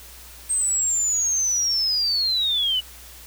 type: linear sweep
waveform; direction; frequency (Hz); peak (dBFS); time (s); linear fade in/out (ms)
sine; down; 8372 to 2922; -19; 0.49-2.81; 20
effects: added 60 Hz sine -46 dBFS peak until 3.26 s + white hiss -44 dBFS RMS until 3.26 s